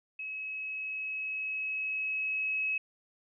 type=tone with level ramp; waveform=sine; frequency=2567 Hz; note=E7; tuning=47 cents flat; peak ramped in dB=-36 to -28 dBFS; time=0.19-2.78 s; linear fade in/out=5 ms; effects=none